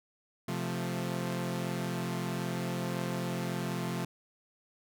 sawtooth chord, F major, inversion second, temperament equal, 130.81 / 174.61 / 220 Hz, C3 / F3 / A3, 0 / 0 / 0 cents, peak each -33 / -31 / -35 dBFS, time 0.48-4.05 s, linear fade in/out 5 ms, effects none

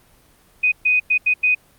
sine tone bursts at uneven times, 2495 Hz, D#7, 4 cents sharp, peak -13 dBFS, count 5, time 0.63-0.72 / 0.85-1 / 1.1-1.18 / 1.26-1.34 / 1.43-1.55 s, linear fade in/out 10 ms, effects pink hiss -54 dBFS RMS until 1.78 s + Opus 32 kbps

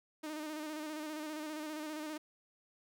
sawtooth tone with vibrato, 306.6 Hz, D#4, 25 cents flat, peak -36 dBFS, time 0.23-2.18 s, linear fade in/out 10 ms, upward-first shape square, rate 15 Hz, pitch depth 36 cents each way, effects none

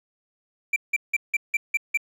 triangle tone bursts, 2349 Hz, D7, in tune, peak -17 dBFS, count 7, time 0.73-1.974 s, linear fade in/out 5 ms, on 32 ms, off 170 ms, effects none

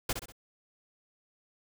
pink noise with echo, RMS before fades -30 dBFS, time 0.09-0.13 s, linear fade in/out 5 ms, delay 64 ms, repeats 3, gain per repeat -7 dB, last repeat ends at 0.322 s, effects none

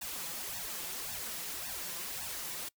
white noise with flanger, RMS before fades -40 dBFS, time 0.01-2.69 s, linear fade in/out 10 ms, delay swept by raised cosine 1.1 to 6 ms, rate 1.8 Hz, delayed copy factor +1, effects noise-tail reverb RT60 0.1 s tail -23 dB re dry

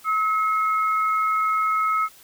sine tone pair together, 1286.7 / 2164 Hz, E6 / C#7, -42 / -42 cents, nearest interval major sixth, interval 900 cents, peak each -19 / -30 dBFS, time 0.04-2.09 s, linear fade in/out 50 ms, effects white hiss -50 dBFS RMS until 2.23 s

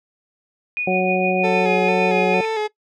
sine tone with tremolo, 2465 Hz, D#7, 17 cents flat, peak -18 dBFS, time 0.77-2.45 s, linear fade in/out 0 ms, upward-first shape sine, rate 6.5 Hz, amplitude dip 55%
harmonic tone, 184.9 Hz, F#3, 1 cent flat, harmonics 1 / 2 / 3 / 4, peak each -22 / -22 / -22 / -22 dBFS, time 0.87-2.41 s, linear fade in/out 5 ms
30% pulse tone with vibrato, 434 Hz, A4, 24 cents flat, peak -17 dBFS, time 1.43-2.68 s, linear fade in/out 20 ms, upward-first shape square, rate 2.2 Hz, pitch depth 37 cents each way
effects noise-tail reverb RT60 0.1 s tail -20 dB re dry + low-pass 4000 Hz 12 dB/octave

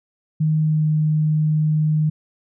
sine tone with pitch glide, 155.56 to 154.04 Hz, D#3 to D#3, 0 to -17 cents, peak -15 dBFS, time 0.4-2.1 s, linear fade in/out 10 ms, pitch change -17 cents, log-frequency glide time 0.62-0.86 s, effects none

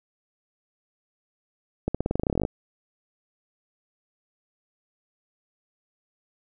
accelerating click train, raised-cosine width 2 ms, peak -11 dBFS, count 17, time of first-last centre 1.88-2.451 s, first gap 66 ms, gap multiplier 0.91, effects none

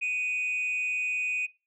sine tone with frequency modulation, 2489 Hz, D#7, in tune, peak -25 dBFS, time 0.01-1.47 s, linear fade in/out 20 ms, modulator 216 Hz, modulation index 0.36, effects noise-tail reverb RT60 0.3 s tail -21 dB re dry + tanh soft clip ceiling -24 dBFS

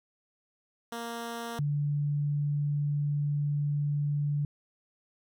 10% pulse / sine tone pair in turn, 233.1 / 145.68 Hz, A#3 / D3, 0 / -14 cents, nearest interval minor sixth, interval 814 cents, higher first, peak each -27 / -26 dBFS, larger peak second, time 0.92-1.59 / 1.59-4.45 s, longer second, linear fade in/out 2 ms, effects none

